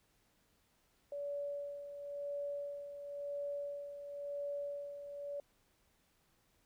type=tone with tremolo; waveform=sine; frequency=572 Hz; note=D5; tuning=46 cents flat; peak=-37 dBFS; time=1.12-5.4 s; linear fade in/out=2 ms; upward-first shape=sine; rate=0.96 Hz; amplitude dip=60%; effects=pink hiss -74 dBFS RMS until 6.65 s